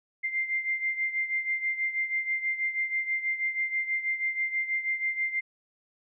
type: beating tone pair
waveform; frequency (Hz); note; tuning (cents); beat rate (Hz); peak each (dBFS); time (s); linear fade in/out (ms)
sine; 2093 / 2099.2; C7 / C7; 0 / +5; 6.2; -28 / -33; 0.23-5.41; 20
effects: none